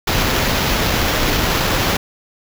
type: noise with sample-and-hold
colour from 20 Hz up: pink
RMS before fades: -17 dBFS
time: 0.07-1.97 s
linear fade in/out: 5 ms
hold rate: 8820 Hz
effects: none